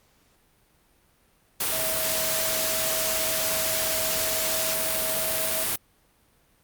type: tone in noise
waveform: sine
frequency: 642 Hz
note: E5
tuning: 46 cents flat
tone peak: -32 dBFS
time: 1.72-5.64 s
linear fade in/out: 5 ms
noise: white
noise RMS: -26 dBFS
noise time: 1.6-5.76 s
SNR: -9 dB
effects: pink hiss -63 dBFS RMS until 6.63 s + Opus 48 kbps